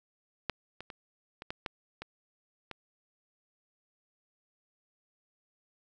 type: clicks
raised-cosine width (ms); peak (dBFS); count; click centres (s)
0.3; -14 / -26 / -27 / -26 / -20 / -18 / -24 / -24; 8; 0.497 / 0.806 / 0.902 / 1.421 / 1.505 / 1.662 / 2.02 / 2.713
effects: none